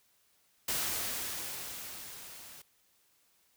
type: noise with level ramp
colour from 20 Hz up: white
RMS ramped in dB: -32 to -51 dBFS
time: 0.68-2.62 s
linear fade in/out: 5 ms
effects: white hiss -70 dBFS RMS until 3.56 s